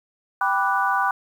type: chord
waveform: sine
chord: G major seventh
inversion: none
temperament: equal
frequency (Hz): 784 / 987.8 / 1174.7 / 1480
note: G5 / B5 / D6 / F#6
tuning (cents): 0 / 0 / 0 / 0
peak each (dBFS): -24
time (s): 0.41-1.11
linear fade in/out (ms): 2
effects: 8-bit